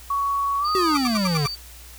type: tone with pitch glide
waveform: sine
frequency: 1119 to 1241.6 Hz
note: C#6 to D#6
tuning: +16 to -4 cents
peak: -20 dBFS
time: 0.1-0.97 s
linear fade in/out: 5 ms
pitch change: +180 cents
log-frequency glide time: 0.59-0.7 s
type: tone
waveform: sine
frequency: 4600 Hz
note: D8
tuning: 37 cents flat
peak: -28 dBFS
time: 0.64-1.56 s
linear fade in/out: 20 ms
type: exponential sweep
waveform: square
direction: down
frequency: 390 to 138.59 Hz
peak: -21 dBFS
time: 0.75-1.46 s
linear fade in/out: 0 ms
type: tone bursts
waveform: 30% pulse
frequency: 1174.7 Hz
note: D6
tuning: in tune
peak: -20 dBFS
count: 6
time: 0.95-1.474 s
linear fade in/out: 2 ms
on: 24 ms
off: 76 ms
effects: added 60 Hz sine -43 dBFS peak until 1.98 s + white hiss -45 dBFS RMS until 1.98 s